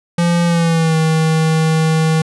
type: tone with pitch glide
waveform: square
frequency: 171.8 to 159.37 Hz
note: F3 to D#3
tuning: -28 to +42 cents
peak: -12 dBFS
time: 0.18-2.22 s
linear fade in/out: 5 ms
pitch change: -130 cents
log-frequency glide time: 0.46-0.96 s
effects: resampled to 24000 Hz